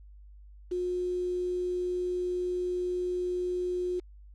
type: tone with quantisation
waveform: sine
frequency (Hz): 359.8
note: F#4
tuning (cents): -48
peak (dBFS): -28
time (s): 0.71-4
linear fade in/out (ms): 10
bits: 8
effects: added 50 Hz sine -48 dBFS peak until 4.34 s + low-pass 5000 Hz 12 dB/octave